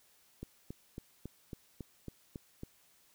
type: click train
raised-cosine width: 3 ms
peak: -29 dBFS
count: 9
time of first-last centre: 0.43-2.634 s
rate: 3.63 Hz
effects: white hiss -67 dBFS RMS until 3.14 s